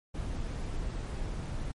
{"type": "noise", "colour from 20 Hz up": "brown", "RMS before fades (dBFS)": -35, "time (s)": [0.14, 1.72], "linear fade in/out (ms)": 10, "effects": ["MP3 48 kbps"]}